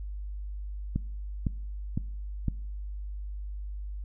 click train, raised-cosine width 5 ms, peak -15 dBFS, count 4, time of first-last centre 0.96-2.483 s, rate 1.97 Hz, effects noise-tail reverb RT60 0.6 s tail -22 dB re dry + added 50 Hz sine -34 dBFS peak until 4.04 s

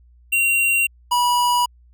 square tone pair in turn, 2754 / 973.7 Hz, F7 / B5, -25 / -25 cents, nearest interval octave + tritone, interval 1800 cents, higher first, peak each -16 dBFS, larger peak neither, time 0.32-0.87 / 1.11-1.66 s, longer neither, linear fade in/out 10 ms, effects added 60 Hz sine -48 dBFS peak until 1.93 s

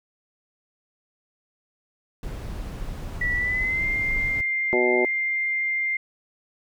brown noise, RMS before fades -32 dBFS, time 2.23-4.41 s, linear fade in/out 2 ms
sine tone with pitch glide, 1950 to 2102 Hz, B6 to C7, -23 to +7 cents, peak -22 dBFS, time 3.21-5.97 s, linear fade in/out 5 ms, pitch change +130 cents, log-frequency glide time 3.35-3.86 s
harmonic tone, 123.47 Hz, B2, in tune, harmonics 2 / 3 / 4 / 5 / 6 / 7, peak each -30 / -21 / -28 / -27 / -33 / -32 dBFS, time 4.73-5.05 s, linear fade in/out 0 ms
effects none

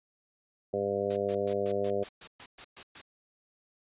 harmonic tone, 100.3 Hz, G2, 40 cents sharp, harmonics 1 / 2 / 3 / 4 / 5 / 6 / 7, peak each -43 / -39 / -44 / -32 / -32 / -34 / -40 dBFS, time 0.73-2.04 s, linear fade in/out 10 ms
white noise bursts, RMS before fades -44 dBFS, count 11, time 1.1-3.015 s, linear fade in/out 5 ms, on 65 ms, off 120 ms
effects resampled to 8000 Hz

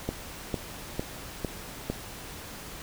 click train, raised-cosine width 2 ms, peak -15 dBFS, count 5, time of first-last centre 0.09-1.9 s, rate 2.21 Hz, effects pink hiss -42 dBFS RMS until 2.82 s

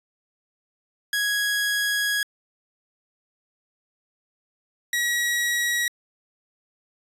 sawtooth tone pair in turn, 1661.2 / 1914.3 Hz, G#6 / A#6, 0 / +45 cents, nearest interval major second, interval 245 cents, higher second, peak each -18 dBFS, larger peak neither, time 1.13-2.23 / 4.93-5.88 s, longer first, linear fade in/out 2 ms, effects resampled to 32000 Hz

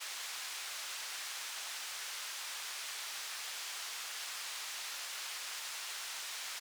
white band-pass noise, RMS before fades -43 dBFS, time 0-6.6 s, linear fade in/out 20 ms, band 1000 to 6500 Hz, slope 12 dB/octave, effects none

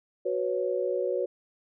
sine chord, F# suspended fourth, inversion none, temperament equal, 370 / 493.9 / 554.4 Hz, F#4 / B4 / C#5, 0 / 0 / 0 cents, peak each -30 dBFS, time 0.25-1.26 s, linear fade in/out 10 ms, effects none

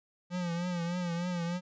square tone with vibrato, 174.61 Hz, F3, in tune, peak -32 dBFS, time 0.3-1.61 s, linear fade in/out 50 ms, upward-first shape triangle, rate 3.3 Hz, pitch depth 74 cents each way, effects resampled to 16000 Hz

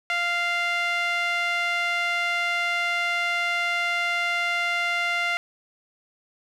sawtooth tone with band-pass filter, 696 Hz, F5, 6 cents flat, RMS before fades -25 dBFS, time 0.1-5.37 s, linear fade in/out 0 ms, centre 2100 Hz, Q 2.1, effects none

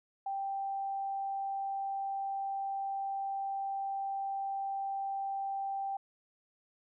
sine tone, 785 Hz, G5, 2 cents sharp, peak -33 dBFS, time 0.26-5.97 s, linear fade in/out 5 ms, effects none

